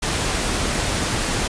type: noise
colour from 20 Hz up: pink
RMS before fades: -22 dBFS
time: 0.02-1.48 s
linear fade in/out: 10 ms
effects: resampled to 22050 Hz